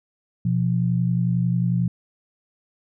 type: tone pair together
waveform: sine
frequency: 123.47 / 174.61 Hz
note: B2 / F3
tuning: 0 / 0 cents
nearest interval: tritone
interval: 600 cents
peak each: -21 dBFS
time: 0.45-1.88 s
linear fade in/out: 5 ms
effects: none